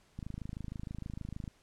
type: click train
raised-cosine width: 5 ms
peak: -28 dBFS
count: 35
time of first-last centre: 0.19-1.478 s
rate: 26.4 Hz
effects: pink hiss -67 dBFS RMS until 1.62 s + low-pass 9000 Hz 12 dB/octave